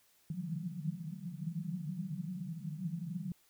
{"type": "band-pass noise", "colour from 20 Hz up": "pink", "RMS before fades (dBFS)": -40, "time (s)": [0.3, 3.32], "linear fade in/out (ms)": 2, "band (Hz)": [150, 190], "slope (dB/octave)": 96, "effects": ["white hiss -69 dBFS RMS until 3.49 s"]}